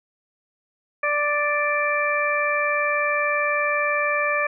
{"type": "harmonic tone", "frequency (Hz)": 587.3, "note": "D5", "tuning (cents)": 0, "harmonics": [1, 2, 3, 4], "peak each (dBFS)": [-25, -25, -25, -25], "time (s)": [1.03, 4.47], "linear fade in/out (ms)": 5, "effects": []}